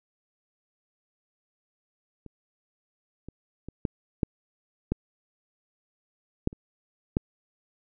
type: clicks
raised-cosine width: 3 ms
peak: -30 / -27 / -25 / -13 / -10 / -12 / -10 / -29 / -10 dBFS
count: 9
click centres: 2.263 / 3.286 / 3.686 / 3.852 / 4.232 / 4.92 / 6.474 / 6.529 / 7.169 s
effects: none